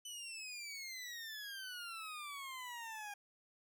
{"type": "exponential sweep", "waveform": "20% pulse", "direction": "down", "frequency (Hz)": [3011, 809], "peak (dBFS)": -40, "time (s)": [0.05, 3.14], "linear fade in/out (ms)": 5, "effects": []}